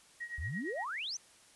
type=tone with tremolo; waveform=sine; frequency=1894 Hz; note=A#6; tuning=27 cents sharp; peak=-36 dBFS; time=0.2-0.85 s; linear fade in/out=10 ms; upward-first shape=triangle; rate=8.7 Hz; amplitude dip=90%
type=exponential sweep; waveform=sine; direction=up; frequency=65.1 to 6420 Hz; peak=-36 dBFS; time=0.38-1.17 s; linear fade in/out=5 ms
effects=white hiss -61 dBFS RMS until 1.55 s + resampled to 24000 Hz